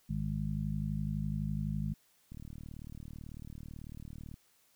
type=harmonic tone; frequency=51.91 Hz; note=G#1; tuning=in tune; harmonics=1 / 2 / 3 / 4; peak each=-39 / -41 / -35 / -38 dBFS; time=0.09-1.94 s; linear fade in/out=10 ms
type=click train; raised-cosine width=5 ms; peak=-34 dBFS; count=78; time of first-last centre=2.32-4.341 s; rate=38.1 Hz
effects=white hiss -69 dBFS RMS until 4.75 s